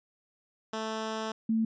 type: tone pair in turn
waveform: 10% pulse / sine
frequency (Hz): 220 / 223.3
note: A3 / A3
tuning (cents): 0 / +26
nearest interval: unison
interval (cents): 26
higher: second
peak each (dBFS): -24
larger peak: neither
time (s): 0.73-1.32 / 1.49-1.65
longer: first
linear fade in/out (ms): 5
effects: resampled to 16000 Hz